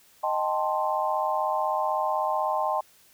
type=chord; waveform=sine; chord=A half-diminished seventh; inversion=second; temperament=equal with one note detuned; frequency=622.3 / 784 / 880 / 1049.5 Hz; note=Eb5 / G5 / A5 / C6; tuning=0 / 0 / 0 / +5 cents; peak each=-29 dBFS; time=0.23-2.81 s; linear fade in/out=10 ms; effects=white hiss -58 dBFS RMS until 3.13 s